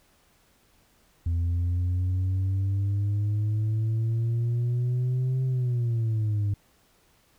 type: exponential two-way sweep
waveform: sine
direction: up then down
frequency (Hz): 84 to 130.81 to 100.2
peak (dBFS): -20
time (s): 1.26-6.54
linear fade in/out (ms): 5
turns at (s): 5.44
effects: tanh soft clip ceiling -22 dBFS + pink hiss -63 dBFS RMS until 7.38 s